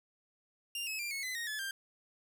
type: tone with pitch steps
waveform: sawtooth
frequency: 2794 / 2577 / 2377 / 2192 / 2022 / 1864.8 / 1719.9 / 1586.3 Hz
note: F7 / E7 / D7 / C#7 / B6 / A#6 / A6 / G6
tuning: 0 / -40 / +20 / -20 / +40 / 0 / -40 / +20 cents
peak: -33 dBFS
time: 0.75-1.71 s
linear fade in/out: 2 ms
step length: 120 ms
effects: none